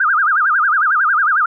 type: tone with vibrato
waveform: sine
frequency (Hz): 1396.9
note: F6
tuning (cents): 0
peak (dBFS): -11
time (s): 0-1.46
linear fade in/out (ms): 5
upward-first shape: sine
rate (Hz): 11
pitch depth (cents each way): 260
effects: none